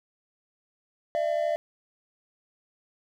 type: tone pair together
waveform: triangle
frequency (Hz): 600.5 / 673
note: D5 / E5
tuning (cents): +38 / +36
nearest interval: major second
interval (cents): 198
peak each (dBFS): -25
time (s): 1.15-1.56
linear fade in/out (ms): 0
effects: none